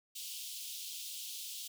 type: high-pass noise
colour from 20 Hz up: pink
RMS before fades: -44 dBFS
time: 0.15-1.68 s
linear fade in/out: 10 ms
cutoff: 2900 Hz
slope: 48 dB/octave
effects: none